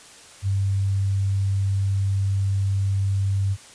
sine tone, 98 Hz, G2, in tune, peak -19 dBFS, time 0.42-3.57 s, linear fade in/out 50 ms, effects white hiss -46 dBFS RMS until 3.74 s + resampled to 22050 Hz

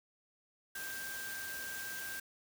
sine tone in noise, 1581 Hz, G6, 14 cents sharp, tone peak -42 dBFS, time 0.75-2.2 s, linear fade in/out 5 ms, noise white, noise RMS -45 dBFS, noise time 0.75-2.2 s, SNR 0 dB, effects none

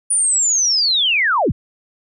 sine linear sweep, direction down, 9550 to 37.87 Hz, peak -13 dBFS, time 0.1-1.52 s, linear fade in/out 10 ms, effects none

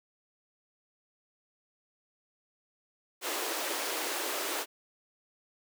pink high-pass noise, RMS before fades -34 dBFS, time 3.21-4.66 s, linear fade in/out 50 ms, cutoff 310 Hz, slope 48 dB/octave, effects none

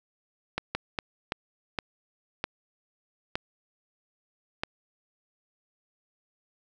slowing click train, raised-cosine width 0.3 ms, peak -12 dBFS, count 8, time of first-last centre 0.58-4.635 s, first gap 170 ms, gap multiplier 1.4, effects none

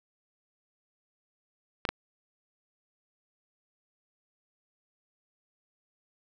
clicks, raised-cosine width 0.3 ms, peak -11 dBFS, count 2, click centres 1.852 / 1.89 s, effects none

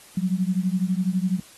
sine beating tone pair, 180 / 192 Hz, F#3 / G3, -47 / -36 cents, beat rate 12 Hz, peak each -23 / -24 dBFS, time 0.17-1.4 s, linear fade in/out 5 ms, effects white hiss -49 dBFS RMS until 1.57 s + AAC 32 kbps

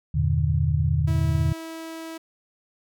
sine chord, E half-diminished seventh, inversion none, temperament just, 82.41 / 98.89 / 118.67 / 148.33 Hz, E2 / G2 / Bb2 / D3, 0 / +16 / +31 / +18 cents, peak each -23 / -29 / -26 / -23 dBFS, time 0.14-1.53 s, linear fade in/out 10 ms
sawtooth tone, 325.3 Hz, E4, 23 cents flat, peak -30 dBFS, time 1.07-2.18 s, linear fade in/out 10 ms
effects none

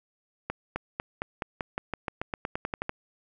accelerating click train, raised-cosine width 0.5 ms, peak -15 dBFS, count 17, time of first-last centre 0.5-2.894 s, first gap 260 ms, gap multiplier 0.92, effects none

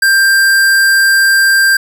square tone, 1584 Hz, G6, 18 cents sharp, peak -7 dBFS, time 0.02-1.77 s, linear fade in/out 5 ms, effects none

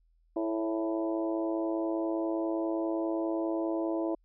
harmonic tone with a mistuned harmonic, 110 Hz, A2, in tune, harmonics 3 / 4 / 5 / 6 / 7 / 8 / 9, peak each -30 / -41 / -37 / -36 / -49 / -45 / -45 dBFS, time 0.36-4.15 s, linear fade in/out 5 ms, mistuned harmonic 5, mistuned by +16 cents, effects added 41 Hz sine -64 dBFS peak until 4.24 s

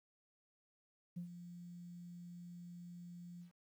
sine tone with ADSR envelope, 174.61 Hz, F3, in tune, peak -39 dBFS, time 1.16-3.52 s, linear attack 13 ms, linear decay 100 ms, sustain -10 dB, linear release 110 ms, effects tanh soft clip ceiling -37 dBFS + 12-bit

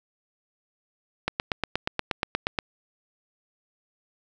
click train, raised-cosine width 0.3 ms, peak -8 dBFS, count 12, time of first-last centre 1.28-2.588 s, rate 8.41 Hz, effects none

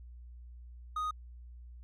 triangle tone, 1244.5 Hz, D#6, in tune, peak -30 dBFS, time 0.96-1.11 s, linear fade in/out 5 ms, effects added 60 Hz sine -47 dBFS peak until 1.83 s

